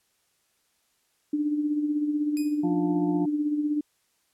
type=tone with tremolo; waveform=sine; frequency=297.1 Hz; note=D4; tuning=20 cents sharp; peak=-21 dBFS; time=1.33-3.81 s; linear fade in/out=5 ms; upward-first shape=sine; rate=16 Hz; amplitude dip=50%
type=tone with exponential decay; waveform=5% pulse; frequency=2485 Hz; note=D#7; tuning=3 cents flat; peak=-25 dBFS; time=2.37-2.71 s; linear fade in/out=0 ms; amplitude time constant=72 ms
type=harmonic tone; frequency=175.8 Hz; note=F3; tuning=12 cents sharp; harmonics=1 / 2 / 4 / 5; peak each=-29 / -30 / -37 / -40 dBFS; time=2.63-3.26 s; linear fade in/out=10 ms
effects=white hiss -70 dBFS RMS until 4.33 s + low-pass 12000 Hz 12 dB/octave